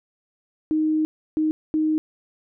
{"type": "tone bursts at uneven times", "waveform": "sine", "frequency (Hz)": 311.1, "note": "D#4", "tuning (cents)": 0, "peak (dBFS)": -18, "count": 3, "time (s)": [[0.71, 1.05], [1.37, 1.51], [1.74, 1.98]], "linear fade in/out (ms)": 0, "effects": []}